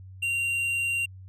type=tone with tanh clipping; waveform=sine; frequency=2765 Hz; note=F7; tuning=18 cents flat; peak=-26 dBFS; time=0.22-1.06 s; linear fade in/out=10 ms; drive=8 dB; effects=added 94 Hz sine -42 dBFS peak until 1.28 s